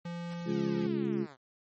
square tone, 171.9 Hz, F3, 27 cents flat, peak -37 dBFS, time 0.05-0.87 s, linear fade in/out 5 ms
white noise with exponential growth, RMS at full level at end -43 dBFS, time 0.2-0.34 s, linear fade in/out 5 ms, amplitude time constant 29 ms
harmonic tone, 69.3 Hz, C#2, in tune, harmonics 2 / 3 / 4 / 5 / 6, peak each -39 / -32 / -41 / -32 / -40 dBFS, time 0.45-1.27 s, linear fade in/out 50 ms
5% pulse exponential sweep, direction down, 932.3 to 123.6 Hz, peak -37 dBFS, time 0.45-1.37 s, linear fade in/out 50 ms
effects low-pass 5000 Hz 12 dB/octave + MP3 32 kbps

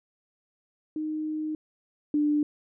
sine tone pair in turn, 309.1 / 296.6 Hz, D#4 / D4, -11 / +17 cents, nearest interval minor second, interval 72 cents, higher first, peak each -28 / -21 dBFS, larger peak second, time 0.96-1.55 / 2.14-2.43 s, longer first, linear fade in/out 2 ms, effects none

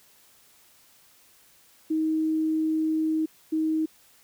sine tone pair in turn, 315.5 / 315.5 Hz, D#4 / D#4, +24 / +24 cents, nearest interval unison, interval 0 cents, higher neither, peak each -22 dBFS, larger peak neither, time 1.9-3.26 / 3.52-3.86 s, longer first, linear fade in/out 10 ms, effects white hiss -58 dBFS RMS until 4.23 s

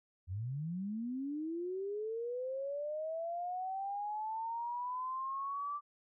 sine linear sweep, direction up, 83.9 to 1174.7 Hz, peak -36 dBFS, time 0.27-5.81 s, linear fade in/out 50 ms, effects none

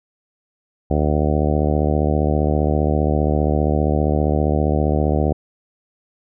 harmonic tone, 75.1 Hz, D2, 39 cents sharp, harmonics 1 / 2 / 3 / 4 / 5 / 6 / 7 / 8 / 9 / 10, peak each -19 / -22 / -24 / -25 / -26 / -27 / -27 / -28 / -29 / -29 dBFS, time 0.9-5.33 s, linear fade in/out 10 ms, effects none

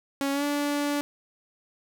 sawtooth tone with pitch glide, 277.2 to 289.3 Hz, C#4 to D4, 0 to -26 cents, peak -21 dBFS, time 0.21-1.01 s, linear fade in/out 0 ms, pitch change +74 cents, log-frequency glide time 0.32-0.44 s, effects 10-bit

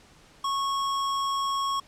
square tone, 1100 Hz, C#6, 14 cents flat, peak -26 dBFS, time 0.44-1.8 s, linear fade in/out 5 ms, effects pink hiss -55 dBFS RMS until 1.87 s + low-pass 8000 Hz 12 dB/octave

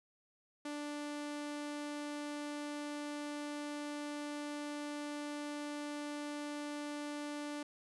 sawtooth tone, 293.7 Hz, D4, in tune, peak -36 dBFS, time 0.65-7.63 s, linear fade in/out 5 ms, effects resampled to 24000 Hz

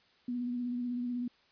sine tone with vibrato, 244.4 Hz, B3, 18 cents flat, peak -32 dBFS, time 0.28-1.28 s, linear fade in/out 5 ms, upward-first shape sine, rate 16 Hz, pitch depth 26 cents each way, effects white hiss -66 dBFS RMS until 1.51 s + resampled to 11025 Hz

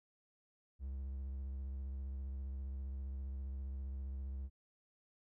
triangle tone with vibrato, 67 Hz, C2, 42 cents sharp, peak -38 dBFS, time 0.79-4.5 s, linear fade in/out 50 ms, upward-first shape sine, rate 15 Hz, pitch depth 48 cents each way, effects none

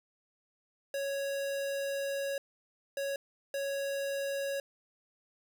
square tone bursts at uneven times, 554.4 Hz, C#5, in tune, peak -33 dBFS, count 3, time 0.94-2.38 / 2.97-3.16 / 3.54-4.6 s, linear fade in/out 2 ms, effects none

